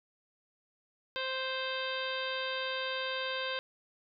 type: harmonic tone with a mistuned harmonic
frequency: 523.3 Hz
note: C5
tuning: in tune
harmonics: 1 / 2 / 3 / 4 / 5 / 6 / 7 / 8 / 9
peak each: -38 / -41 / -39 / -46 / -42 / -42 / -42 / -49 / -48 dBFS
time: 1.16-3.59 s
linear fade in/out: 0 ms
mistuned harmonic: 8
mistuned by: -78 cents
effects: none